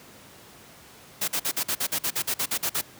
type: noise bursts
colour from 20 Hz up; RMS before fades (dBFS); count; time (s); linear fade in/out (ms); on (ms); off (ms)
white; -26; 14; 1.21-2.814; 10; 70; 48
effects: pink hiss -49 dBFS RMS until 2.99 s + high-pass 100 Hz 12 dB/octave